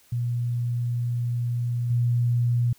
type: tone with level steps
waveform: sine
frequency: 120.2 Hz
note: B2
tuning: 46 cents flat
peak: -23 / -19 dBFS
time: 0.12-2.73 s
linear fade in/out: 5 ms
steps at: 1.9 s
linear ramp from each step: 5 ms
effects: white hiss -58 dBFS RMS until 2.78 s